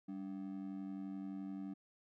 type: ring-modulated tone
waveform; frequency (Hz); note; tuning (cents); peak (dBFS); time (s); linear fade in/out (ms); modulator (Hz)
triangle; 241.9; B3; -36; -37; 0.08-1.74; 10; 45.8
effects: none